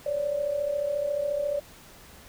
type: tone pair together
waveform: sine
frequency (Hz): 547.8 / 582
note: C#5 / D5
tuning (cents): -21 / -16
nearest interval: minor second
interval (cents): 105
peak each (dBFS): -32 / -26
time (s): 0.06-1.6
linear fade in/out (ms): 5
effects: pink hiss -50 dBFS RMS until 2.28 s